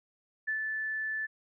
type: tone with ADSR envelope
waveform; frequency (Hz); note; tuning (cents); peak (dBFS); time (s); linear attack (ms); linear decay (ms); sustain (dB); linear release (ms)
sine; 1749; A6; -11; -28; 0.47-1.27; 16; 100; -3; 20
effects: none